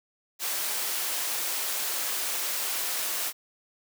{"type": "high-pass noise", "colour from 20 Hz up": "white", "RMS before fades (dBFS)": -30, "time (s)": [0.39, 3.33], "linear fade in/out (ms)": 50, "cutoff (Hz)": 420, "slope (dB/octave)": 12, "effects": []}